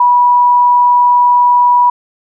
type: tone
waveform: sine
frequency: 976 Hz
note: B5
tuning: 21 cents flat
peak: -5 dBFS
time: 0-1.9 s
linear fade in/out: 5 ms
effects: none